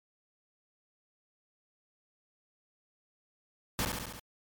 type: noise with echo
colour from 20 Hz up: pink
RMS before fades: -31 dBFS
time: 3.79-3.85 s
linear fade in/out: 0 ms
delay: 69 ms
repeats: 5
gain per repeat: -3 dB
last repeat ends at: 4.195 s
effects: MP3 96 kbps